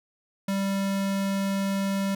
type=tone; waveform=square; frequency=196 Hz; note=G3; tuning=in tune; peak=-25 dBFS; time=0.48-2.15 s; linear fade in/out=5 ms; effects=none